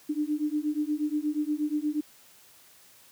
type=beating tone pair; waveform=sine; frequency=295.9 / 304.3 Hz; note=D4 / D#4; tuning=+13 / -38 cents; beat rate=8.4 Hz; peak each=-29 dBFS; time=0.09-2.01 s; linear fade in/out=10 ms; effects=white hiss -56 dBFS RMS until 3.11 s + high-pass 60 Hz 12 dB/octave